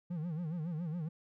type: tone with vibrato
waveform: triangle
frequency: 164.81 Hz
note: E3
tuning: in tune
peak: -33 dBFS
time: 0.1-1.09 s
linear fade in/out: 10 ms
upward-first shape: sine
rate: 7.2 Hz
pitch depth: 150 cents each way
effects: none